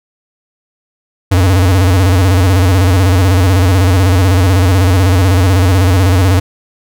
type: tone with vibrato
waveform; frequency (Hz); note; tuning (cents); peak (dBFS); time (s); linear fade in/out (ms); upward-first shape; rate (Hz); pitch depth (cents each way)
square; 92.5; F#2; 0; -7; 1.31-6.4; 10; square; 16; 91
effects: none